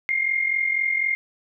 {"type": "tone pair together", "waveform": "sine", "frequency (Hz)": [2115, 2159], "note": ["C7", "C#7"], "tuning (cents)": [18, -46], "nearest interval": "unison", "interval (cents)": 36, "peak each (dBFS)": [-21, -26], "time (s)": [0.09, 1.15], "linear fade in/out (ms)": 0, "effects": []}